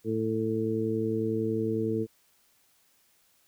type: harmonic tone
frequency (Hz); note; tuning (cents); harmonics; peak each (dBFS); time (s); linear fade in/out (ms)
110.9; A2; +14; 1 / 2 / 3 / 4; -34 / -32 / -31 / -30; 0.04-2.07; 50
effects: white hiss -66 dBFS RMS until 3.47 s